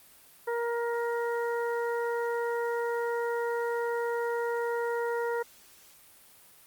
harmonic tone, 470.6 Hz, A#4, 16 cents sharp, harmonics 1 / 2 / 3 / 4, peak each -29 / -35 / -39 / -41 dBFS, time 0.47-5.43 s, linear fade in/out 10 ms, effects white hiss -56 dBFS RMS until 6.66 s + Opus 32 kbps

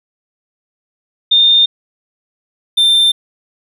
sine / triangle tone pair in turn, 3628 / 3582 Hz, A#7 / A7, -48 / +30 cents, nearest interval unison, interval 22 cents, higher first, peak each -6 dBFS, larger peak neither, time 1.31-1.66 / 2.77-3.12 s, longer neither, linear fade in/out 10 ms, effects none

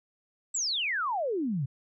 sine exponential sweep, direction down, 8030 to 123.47 Hz, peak -27 dBFS, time 0.54-1.66 s, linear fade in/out 10 ms, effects none

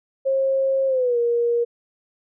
sine tone with pitch glide, 537 to 472.9 Hz, C5 to A#4, +45 to +25 cents, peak -17 dBFS, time 0.25-1.65 s, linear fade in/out 20 ms, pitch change -220 cents, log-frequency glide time 0.87-1.18 s, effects none

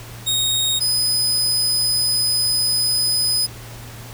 sawtooth tone pair in turn, 3738 / 5013 Hz, A#7 / D#8, +4 / +12 cents, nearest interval perfect fourth, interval 508 cents, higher second, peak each -14 dBFS, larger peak neither, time 0.26-0.8 / 0.8-3.47 s, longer second, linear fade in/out 20 ms, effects added 116 Hz sine -36 dBFS peak until 4.13 s + pink hiss -39 dBFS RMS until 4.13 s

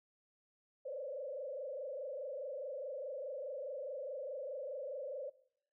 sine tone with frequency modulation, 550 Hz, C#5, 14 cents flat, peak -40 dBFS, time 0.85-5.3 s, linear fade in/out 10 ms, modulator 24.8 Hz, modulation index 2, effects noise-tail reverb RT60 0.6 s tail -18 dB re dry

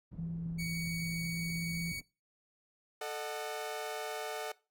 white low-pass noise, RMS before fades -50 dBFS, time 0.11-2.02 s, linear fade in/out 10 ms, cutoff 150 Hz, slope 12 dB/octave
sine tone with pitch glide, 166.4 to 167.75 Hz, E3 to E3, +17 to +31 cents, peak -36 dBFS, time 0.18-1.92 s, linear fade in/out 5 ms, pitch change +14 cents, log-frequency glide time 1.06-1.81 s
sawtooth tone, 2246 Hz, C#7, 22 cents sharp, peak -35 dBFS, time 0.58-2.01 s, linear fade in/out 20 ms
sawtooth chord, D# diminished, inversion second, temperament equal with one note detuned, 440 / 608 / 740 Hz, A4 / D#5 / F#5, 0 / -40 / 0 cents, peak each -37 / -39 / -38 dBFS, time 3.01-4.52 s, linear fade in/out 5 ms
effects noise-tail reverb RT60 0.3 s tail -21 dB re dry

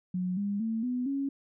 sine tone with pitch steps, 182.1 / 202.1 / 224.2 / 248.8 / 276 Hz, F#3 / G#3 / A3 / B3 / C#4, -27 / -47 / +33 / +13 / -7 cents, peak -28 dBFS, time 0.14-1.29 s, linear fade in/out 5 ms, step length 230 ms, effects none

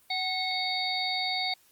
harmonic tone with a mistuned harmonic, 750 Hz, F#5, 23 cents sharp, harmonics 1 / 3 / 5 / 6, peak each -33 / -33 / -33 / -33 dBFS, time 0.1-1.54 s, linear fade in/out 5 ms, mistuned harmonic 3, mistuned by -47 cents, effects white hiss -62 dBFS RMS until 1.71 s + Opus 24 kbps

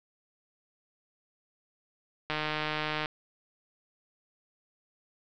click train, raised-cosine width 0.3 ms, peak -15 dBFS, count 117, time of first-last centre 2.3-3.058 s, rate 153 Hz, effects low-pass 5000 Hz 12 dB/octave

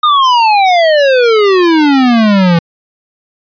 square exponential sweep, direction down, 1244.5 to 164.81 Hz, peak -6 dBFS, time 0.03-2.59 s, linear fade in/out 5 ms, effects resampled to 11025 Hz

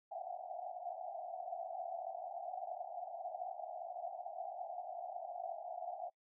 pink band-pass noise, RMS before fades -45 dBFS, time 0.11-6.1 s, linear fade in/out 10 ms, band 670 to 760 Hz, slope 96 dB/octave, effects noise-tail reverb RT60 0.1 s tail -25 dB re dry

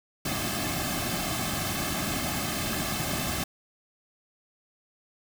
pink noise with comb filter, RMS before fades -30 dBFS, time 0.25-3.44 s, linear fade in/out 5 ms, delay 2.1 ms, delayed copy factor -0.8, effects none

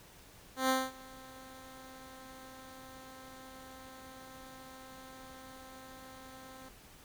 10% pulse tone with ADSR envelope, 261.6 Hz, C4, in tune, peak -18 dBFS, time 0.56-6.69 s, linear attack 130 ms, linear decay 220 ms, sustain -24 dB, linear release 6 ms, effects pink hiss -57 dBFS RMS until 7.04 s

